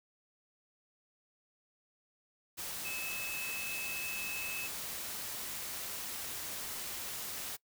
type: tone in noise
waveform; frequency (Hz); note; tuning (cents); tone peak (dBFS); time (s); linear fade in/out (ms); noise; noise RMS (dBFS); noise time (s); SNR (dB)
sine; 2600; E7; -24; -39; 2.84-4.68; 20; white; -41; 2.57-7.57; -1
effects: noise-tail reverb RT60 0.1 s tail -22 dB re dry